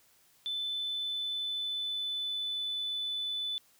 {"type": "tone with pitch glide", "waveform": "sine", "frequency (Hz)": [3516, 3494], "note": ["A7", "A7"], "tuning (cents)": [-2, -13], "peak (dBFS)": -31, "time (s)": [0.46, 3.58], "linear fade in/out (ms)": 0, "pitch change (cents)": -11, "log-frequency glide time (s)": [0.63, 2.74], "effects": ["tanh soft clip ceiling -27 dBFS", "white hiss -65 dBFS RMS until 3.79 s"]}